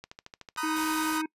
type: click train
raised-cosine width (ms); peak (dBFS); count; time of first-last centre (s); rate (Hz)
0.2; -25; 8; 0.04-0.562; 13.4
type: chord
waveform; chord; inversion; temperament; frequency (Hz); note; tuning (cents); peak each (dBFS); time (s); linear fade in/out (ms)
40% pulse; B major seventh; third; equal with one note detuned; 932.3 / 987.8 / 1244.5 / 1517.2; A#5 / B5 / D#6 / F#6; 0 / 0 / 0 / +43; -37 / -37 / -33 / -35; 0.57-1.22; 10
type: harmonic tone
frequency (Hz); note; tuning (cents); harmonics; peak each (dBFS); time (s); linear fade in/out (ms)
314.4; D#4; +18; 1 / 3 / 5 / 7 / 8; -29 / -39 / -43 / -46 / -47; 0.63-1.26; 5
type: noise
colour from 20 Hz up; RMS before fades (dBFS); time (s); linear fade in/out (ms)
white; -38; 0.75-1.19; 20
effects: noise-tail reverb RT60 0.1 s tail -23 dB re dry + resampled to 32000 Hz